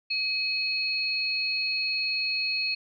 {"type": "tone pair together", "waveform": "sine", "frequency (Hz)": [2539, 4320], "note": ["D#7", "C#8"], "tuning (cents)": [34, -45], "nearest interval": "major sixth", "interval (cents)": 921, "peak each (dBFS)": -28, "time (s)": [0.1, 2.75], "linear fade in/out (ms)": 10, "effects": []}